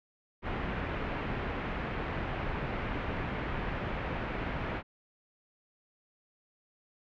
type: low-pass noise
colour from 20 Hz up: pink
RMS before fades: -35 dBFS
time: 0.42-4.83 s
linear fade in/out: 50 ms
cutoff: 2500 Hz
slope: 24 dB/octave
effects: none